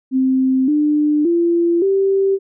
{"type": "tone with pitch steps", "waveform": "sine", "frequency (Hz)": [261.6, 298.8, 341.2, 389.7], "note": ["C4", "D4", "F4", "G4"], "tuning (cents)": [0, 30, -40, -10], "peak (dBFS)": -12, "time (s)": [0.11, 2.39], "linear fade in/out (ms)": 50, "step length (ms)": 570, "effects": []}